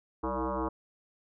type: tone with frequency modulation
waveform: sine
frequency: 320 Hz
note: D#4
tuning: 49 cents sharp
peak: -29 dBFS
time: 0.23-0.69 s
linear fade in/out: 10 ms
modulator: 129 Hz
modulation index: 6.7
effects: none